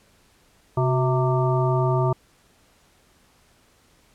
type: harmonic tone with a mistuned harmonic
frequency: 130.5 Hz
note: C3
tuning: 4 cents flat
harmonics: 1 / 3 / 5 / 7 / 9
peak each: -20 / -25 / -27 / -28 / -30 dBFS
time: 0.77-2.13 s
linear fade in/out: 5 ms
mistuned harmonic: 3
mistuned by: -88 cents
effects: pink hiss -59 dBFS RMS until 4.14 s + low-pass 12000 Hz 12 dB/octave